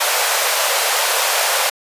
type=high-pass noise; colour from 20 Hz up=pink; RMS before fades=-17 dBFS; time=0-1.7 s; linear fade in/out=10 ms; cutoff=500 Hz; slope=48 dB/octave; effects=resampled to 32000 Hz